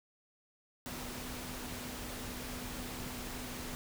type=tone in noise; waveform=sine; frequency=248.5 Hz; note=B3; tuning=11 cents sharp; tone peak=-47 dBFS; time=0.86-3.75 s; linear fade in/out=0 ms; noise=pink; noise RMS=-43 dBFS; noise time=0.86-3.75 s; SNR=-7 dB; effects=none